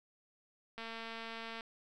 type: click train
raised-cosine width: 0.3 ms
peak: -29 dBFS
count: 189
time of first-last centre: 0.78-1.608 s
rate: 227 Hz
effects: none